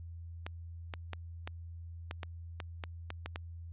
clicks, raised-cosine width 0.3 ms, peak -23 dBFS, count 11, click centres 0.465 / 0.938 / 1.133 / 1.475 / 2.111 / 2.232 / 2.602 / 2.838 / 3.104 / 3.26 / 3.359 s, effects added 84 Hz sine -43 dBFS peak until 3.72 s + resampled to 8000 Hz

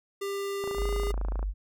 square tone with pitch glide, 397.6 to 406.7 Hz, G4 to G#4, +25 to -36 cents, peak -31 dBFS, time 0.21-1.12 s, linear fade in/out 10 ms, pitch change +39 cents, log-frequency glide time 0.71-0.86 s
click train, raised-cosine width 1 ms, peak -24 dBFS, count 23, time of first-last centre 0.64-1.429 s, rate 27.9 Hz
sine tone, 48.91 Hz, G1, 3 cents flat, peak -27 dBFS, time 0.75-1.54 s, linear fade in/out 50 ms
effects none

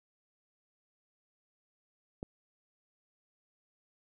click, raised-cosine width 2 ms, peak -25 dBFS, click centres 2.229 s, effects none

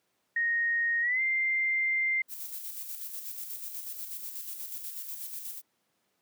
sine tone with pitch glide, 1864.7 to 2093 Hz, A#6 to C7, 0 to 0 cents, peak -25 dBFS, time 0.36-2.22 s, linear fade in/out 5 ms, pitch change +200 cents, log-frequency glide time 1.01-1.21 s
violet noise with tremolo, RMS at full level -38 dBFS, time 2.28-5.62 s, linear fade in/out 50 ms, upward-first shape square, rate 8.2 Hz, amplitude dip 40%
effects pink hiss -75 dBFS RMS until 6.21 s + high-pass 200 Hz 12 dB/octave

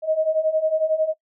sine beating tone pair, 622.3 / 633.3 Hz, D#5 / D#5, 0 / +30 cents, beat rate 11 Hz, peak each -23 / -20 dBFS, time 0.02-1.14 s, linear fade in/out 50 ms, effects noise-tail reverb RT60 0.1 s tail -19 dB re dry

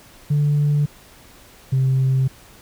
sine tone pair in turn, 146.7 / 132.14 Hz, D3 / C3, -2 / +17 cents, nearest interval major second, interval 181 cents, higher first, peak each -13 dBFS, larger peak neither, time 0.3-0.86 / 1.72-2.28 s, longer neither, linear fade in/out 10 ms, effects tanh soft clip ceiling -12 dBFS + pink hiss -47 dBFS RMS until 2.61 s

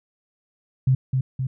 sine tone with echo, 130.81 Hz, C3, in tune, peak -14 dBFS, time 0.87-0.95 s, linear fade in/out 5 ms, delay 260 ms, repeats 2, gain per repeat -4 dB, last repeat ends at 1.47 s, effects none

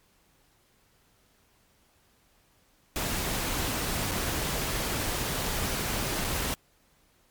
pink noise with dropouts, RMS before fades -30 dBFS, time 2.96-6.54 s, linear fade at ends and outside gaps 0 ms, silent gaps 4.112-4.117 / 6.243-6.247 s, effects pink hiss -65 dBFS RMS until 7.3 s + MP3 96 kbps

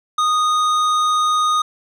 sine tone with hard clipping, 1238 Hz, D#6, 9 cents flat, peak -16 dBFS, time 0.18-1.62 s, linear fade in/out 5 ms, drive 11 dB, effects none

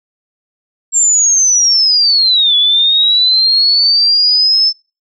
sine linear two-way sweep, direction down then up, 7459 to 3400 to 5300 Hz, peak -7 dBFS, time 0.92-4.73 s, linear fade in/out 50 ms, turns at 2.56 s, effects noise-tail reverb RT60 0.3 s tail -25 dB re dry

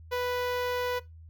sawtooth tone with notch filter, 493.9 Hz, B4, in tune, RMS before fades -30 dBFS, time 0.11-1 s, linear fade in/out 20 ms, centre 8400 Hz, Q 0.72, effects noise-tail reverb RT60 0.2 s tail -19 dB re dry + added 81 Hz sine -46 dBFS peak until 1.29 s

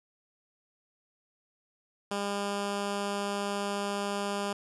10% pulse tone, 201.6 Hz, G3, 49 cents sharp, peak -22 dBFS, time 2.11-4.53 s, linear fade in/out 5 ms, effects resampled to 24000 Hz + 10-bit

